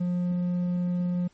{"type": "tone with hard clipping", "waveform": "sine", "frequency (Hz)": 177.7, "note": "F3", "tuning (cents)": 30, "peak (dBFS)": -25, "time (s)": [0, 1.28], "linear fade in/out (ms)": 10, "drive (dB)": 3, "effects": ["pink hiss -63 dBFS RMS until 1.33 s", "MP3 32 kbps"]}